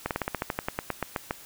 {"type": "slowing click train", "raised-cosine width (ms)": 0.5, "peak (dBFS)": -12, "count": 15, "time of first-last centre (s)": [0.06, 1.309], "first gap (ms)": 48, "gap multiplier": 1.09, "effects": ["white hiss -48 dBFS RMS until 1.45 s"]}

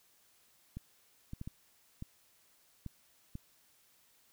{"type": "clicks", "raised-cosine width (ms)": 5, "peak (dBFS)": -29, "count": 7, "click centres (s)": [0.77, 1.334, 1.414, 1.475, 2.024, 2.863, 3.354], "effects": ["white hiss -68 dBFS RMS until 4.32 s"]}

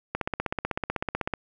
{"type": "click train", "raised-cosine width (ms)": 0.5, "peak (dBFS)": -12, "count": 20, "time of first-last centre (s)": [0.15, 1.337], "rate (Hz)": 16, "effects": []}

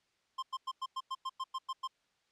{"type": "tone bursts", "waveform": "square", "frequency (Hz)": 1052, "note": "C6", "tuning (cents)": 9, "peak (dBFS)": -35, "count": 11, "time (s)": [0.38, 1.876], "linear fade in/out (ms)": 10, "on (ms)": 46, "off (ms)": 99, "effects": ["white hiss -75 dBFS RMS until 2.31 s", "low-pass 5000 Hz 12 dB/octave"]}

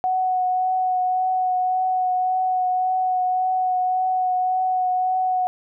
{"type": "tone with vibrato", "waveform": "sine", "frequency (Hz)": 740, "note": "F#5", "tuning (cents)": 0, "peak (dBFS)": -18, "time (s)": [0.04, 5.47], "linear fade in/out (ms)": 0, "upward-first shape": "triangle", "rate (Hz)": 1.8, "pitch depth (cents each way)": 16, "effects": []}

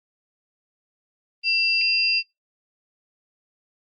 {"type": "tone pair together", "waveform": "sine", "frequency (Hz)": [2700, 4800], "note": ["E7", "D8"], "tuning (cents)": [41, 37], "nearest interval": "minor seventh", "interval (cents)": 996, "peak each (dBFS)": -21, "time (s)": [1.43, 2.23], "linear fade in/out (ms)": 50, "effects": ["noise-tail reverb RT60 0.2 s tail -24 dB re dry", "Opus 24 kbps"]}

